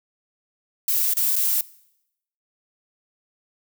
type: noise with dropouts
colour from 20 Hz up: violet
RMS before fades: -21 dBFS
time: 0.88-1.61 s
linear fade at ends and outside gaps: 2 ms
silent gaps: 1.137-1.168 / 1.357-1.363 s
effects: noise-tail reverb RT60 0.8 s tail -21 dB re dry